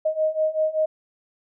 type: beating tone pair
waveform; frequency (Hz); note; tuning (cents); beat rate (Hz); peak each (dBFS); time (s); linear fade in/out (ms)
sine; 622.3 / 627.5; D#5 / D#5; 0 / +15; 5.2; -24 / -22; 0.05-0.86; 10
effects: none